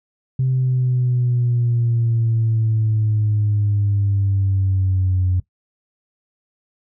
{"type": "exponential sweep", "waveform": "sine", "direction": "down", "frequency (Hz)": [130.81, 90.9], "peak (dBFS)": -14, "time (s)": [0.39, 5.4], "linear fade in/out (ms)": 5, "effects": ["noise-tail reverb RT60 0.1 s tail -18 dB re dry", "tanh soft clip ceiling -11 dBFS"]}